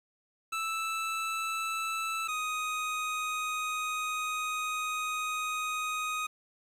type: tone pair in turn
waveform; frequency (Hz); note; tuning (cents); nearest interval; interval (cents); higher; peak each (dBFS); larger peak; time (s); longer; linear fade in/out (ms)
25% pulse; 1318.5 / 1249.1; E6 / D#6; 0 / +6; minor second; 94; first; -27; neither; 0.52-2.28 / 2.28-6.27; second; 10
effects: low-pass 11000 Hz 12 dB/octave + 9-bit